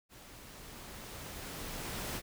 pink noise with level ramp, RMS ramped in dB -54 to -38 dBFS, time 0.09-2.22 s, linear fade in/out 50 ms, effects none

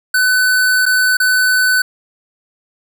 square tone with dropouts, 1505 Hz, F#6, 29 cents sharp, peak -11 dBFS, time 0.14-1.82 s, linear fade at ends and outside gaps 5 ms, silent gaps 0.856-0.862 / 1.17-1.2 s, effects none

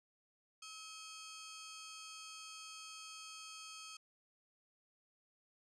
15% pulse ring-modulated tone, 1914 Hz, A#6, 45 cents sharp, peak -40 dBFS, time 0.62-3.97 s, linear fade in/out 5 ms, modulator 626 Hz, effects resampled to 22050 Hz

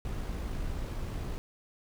brown noise with amplitude modulation, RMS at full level -34 dBFS, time 0.05-1.38 s, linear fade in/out 0 ms, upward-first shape sine, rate 54.4 Hz, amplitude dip 25%, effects none

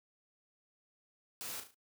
white noise with echo, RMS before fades -43 dBFS, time 1.41-1.6 s, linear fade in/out 0 ms, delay 36 ms, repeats 4, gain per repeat -7 dB, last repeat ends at 1.744 s, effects noise-tail reverb RT60 0.1 s tail -26 dB re dry + high-pass 80 Hz 12 dB/octave

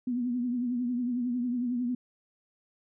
sine tone with vibrato, 245 Hz, B3, 14 cents flat, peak -27 dBFS, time 0.07-1.95 s, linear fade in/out 5 ms, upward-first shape triangle, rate 11 Hz, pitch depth 75 cents each way, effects none

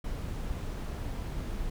brown noise, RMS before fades -35 dBFS, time 0.04-1.7 s, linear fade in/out 5 ms, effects none

